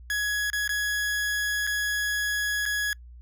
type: tone with dropouts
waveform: 40% pulse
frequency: 1675 Hz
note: G#6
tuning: 14 cents sharp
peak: -24 dBFS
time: 0.1-2.93 s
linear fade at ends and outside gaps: 1 ms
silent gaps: 0.501-0.531 / 0.677-0.692 / 1.668-1.673 / 2.655-2.661 s
effects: noise-tail reverb RT60 0.1 s tail -26 dB re dry + added 60 Hz sine -43 dBFS peak until 3.21 s